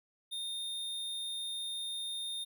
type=tone; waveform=square; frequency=3653 Hz; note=A#7; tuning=36 cents flat; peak=-37 dBFS; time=0.31-2.45 s; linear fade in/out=20 ms; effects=none